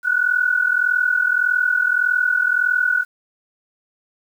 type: tone pair together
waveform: sine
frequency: 1454 / 1495.7 Hz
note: F#6 / F#6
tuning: -31 / +18 cents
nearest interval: unison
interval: 49 cents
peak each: -18 dBFS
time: 0.03-3.05 s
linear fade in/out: 50 ms
effects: 8-bit